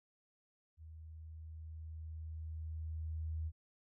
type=tone with level ramp; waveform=sine; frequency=79.5 Hz; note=D#2; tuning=38 cents sharp; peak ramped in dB=-50 to -36 dBFS; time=0.77-3.52 s; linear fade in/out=50 ms; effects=none